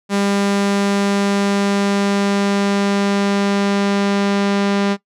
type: tone with low-pass filter sweep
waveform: sawtooth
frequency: 200 Hz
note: G3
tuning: 35 cents sharp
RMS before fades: -17 dBFS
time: 0.09-4.97 s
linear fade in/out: 50 ms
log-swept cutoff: 8600 to 5100 Hz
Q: 0.85
effects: noise-tail reverb RT60 0.1 s tail -18 dB re dry